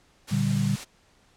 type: noise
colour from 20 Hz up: white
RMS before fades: -37 dBFS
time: 0.27-0.85 s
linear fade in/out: 20 ms
type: chord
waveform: sine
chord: G minor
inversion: first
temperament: equal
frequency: 116.54 / 146.83 / 196 Hz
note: Bb2 / D3 / G3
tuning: 0 / 0 / 0 cents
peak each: -27 / -26 / -25 dBFS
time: 0.31-0.76 s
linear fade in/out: 10 ms
effects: pink hiss -61 dBFS RMS until 1.36 s + low-pass 8000 Hz 12 dB/octave